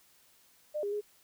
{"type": "tone with pitch steps", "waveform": "sine", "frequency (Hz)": [602, 406.8, 416], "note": ["D5", "G#4", "G#4"], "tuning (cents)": [43, -36, 3], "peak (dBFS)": -31, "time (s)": [0.74, 1.013], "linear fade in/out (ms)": 20, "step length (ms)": 91, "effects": ["white hiss -64 dBFS RMS until 1.23 s"]}